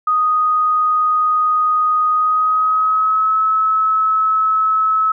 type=tone with pitch glide; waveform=sine; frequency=1244.5 to 1294.4 Hz; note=D#6 to E6; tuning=0 to -32 cents; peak=-12 dBFS; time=0.07-5.12 s; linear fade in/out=5 ms; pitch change=+68 cents; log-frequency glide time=2.12-3.38 s; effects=none